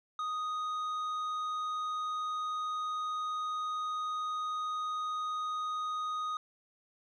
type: tone with tanh clipping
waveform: sine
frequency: 1244.5 Hz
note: D#6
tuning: in tune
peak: -34 dBFS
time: 0.19-6.37 s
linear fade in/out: 2 ms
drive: 7 dB
effects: none